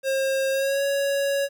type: tone with pitch glide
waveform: square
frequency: 536 to 557.8 Hz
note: C5 to C#5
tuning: +42 to +11 cents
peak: -22 dBFS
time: 0.03-1.49 s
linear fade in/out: 50 ms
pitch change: +69 cents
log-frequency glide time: 0.51-0.83 s
effects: 10-bit